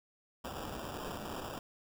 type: noise with sample-and-hold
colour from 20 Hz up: white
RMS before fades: -42 dBFS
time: 0.44-1.59 s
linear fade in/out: 5 ms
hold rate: 2100 Hz
effects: none